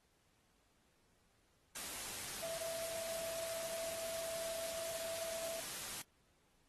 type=tone in noise; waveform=sine; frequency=661 Hz; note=E5; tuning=5 cents sharp; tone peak=-42 dBFS; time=2.42-5.6 s; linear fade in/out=5 ms; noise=white; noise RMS=-45 dBFS; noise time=1.75-6.02 s; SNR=0 dB; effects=pink hiss -75 dBFS RMS until 6.68 s + AAC 32 kbps